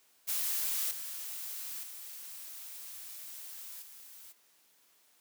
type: noise with level steps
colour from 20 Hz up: blue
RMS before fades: -33 / -41 / -46 / -52 dBFS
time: 0.27-4.33 s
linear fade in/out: 20 ms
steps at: 0.91 / 1.83 / 3.82 s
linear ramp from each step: 2 ms
effects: white hiss -67 dBFS RMS until 5.2 s + high-pass 200 Hz 12 dB/octave